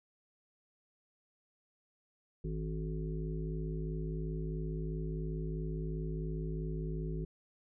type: harmonic tone with a mistuned harmonic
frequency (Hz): 52.4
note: G#1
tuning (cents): +16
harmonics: 1 / 3 / 5 / 7 / 8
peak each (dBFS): -38 / -38 / -48 / -44 / -49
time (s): 2.44-7.25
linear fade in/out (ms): 5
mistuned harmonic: 8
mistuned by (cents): +43
effects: none